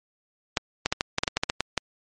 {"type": "clicks", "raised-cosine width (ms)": 0.2, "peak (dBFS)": -5, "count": 12, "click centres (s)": [0.572, 0.86, 0.925, 1.009, 1.184, 1.235, 1.278, 1.37, 1.435, 1.499, 1.606, 1.777], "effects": ["MP3 48 kbps"]}